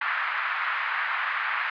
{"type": "band-pass noise", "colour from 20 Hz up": "white", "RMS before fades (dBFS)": -28, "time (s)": [0.01, 1.7], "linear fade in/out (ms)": 5, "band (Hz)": [1100, 1900], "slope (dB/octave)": 24, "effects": ["resampled to 11025 Hz"]}